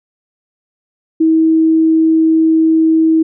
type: tone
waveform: sine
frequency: 321.2 Hz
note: E4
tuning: 45 cents flat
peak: -7 dBFS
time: 1.2-3.23 s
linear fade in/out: 10 ms
effects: none